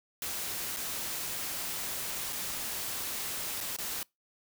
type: noise with dropouts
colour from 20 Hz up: white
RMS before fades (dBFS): -36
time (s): 0.22-4.03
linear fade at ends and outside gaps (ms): 1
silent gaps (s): 0.764-0.769 / 2.326-2.329 / 3.605-3.61 / 3.764-3.786
effects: noise-tail reverb RT60 0.2 s tail -25 dB re dry